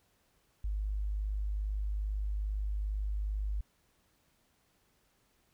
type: tone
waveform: sine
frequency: 51.2 Hz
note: G#1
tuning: 24 cents flat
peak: -31 dBFS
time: 0.64-3.61 s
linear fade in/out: 5 ms
effects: pink hiss -72 dBFS RMS until 5.53 s